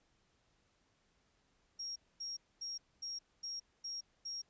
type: tone bursts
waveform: sine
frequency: 5588 Hz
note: F8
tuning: in tune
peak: -40 dBFS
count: 7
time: 1.79-4.42 s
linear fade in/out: 10 ms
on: 170 ms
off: 240 ms
effects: pink hiss -75 dBFS RMS until 4.49 s + resampled to 16000 Hz